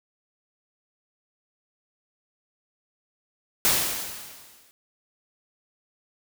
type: noise with exponential decay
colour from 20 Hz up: white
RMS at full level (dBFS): -19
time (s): 3.65-4.71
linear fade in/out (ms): 0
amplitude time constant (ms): 230
effects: none